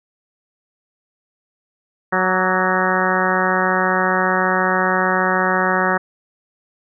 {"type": "harmonic tone with a mistuned harmonic", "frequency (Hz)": 185.3, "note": "F#3", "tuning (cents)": 3, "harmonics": [1, 2, 3, 4, 5, 6, 7, 8, 9, 10], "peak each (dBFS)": [-24, -24, -24, -24, -24, -24, -24, -24, -24, -24], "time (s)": [2.12, 5.98], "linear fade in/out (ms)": 10, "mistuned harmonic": 6, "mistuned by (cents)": 33, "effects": []}